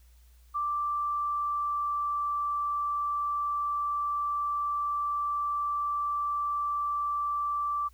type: tone with pitch glide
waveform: sine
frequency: 1174.7 to 1167.9 Hz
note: D6 to D6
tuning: 0 to -10 cents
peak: -27 dBFS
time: 0.54-7.89 s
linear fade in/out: 20 ms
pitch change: -10 cents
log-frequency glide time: 0.73-2.34 s
effects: added 60 Hz sine -54 dBFS peak until 7.93 s + white hiss -67 dBFS RMS until 7.93 s